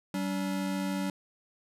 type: tone pair together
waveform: square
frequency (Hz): 191.6 / 285.5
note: G3 / D4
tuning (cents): -39 / -49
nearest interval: perfect fifth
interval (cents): 690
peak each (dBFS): -32 / -35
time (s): 0.14-1.1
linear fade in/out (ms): 2
effects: resampled to 32000 Hz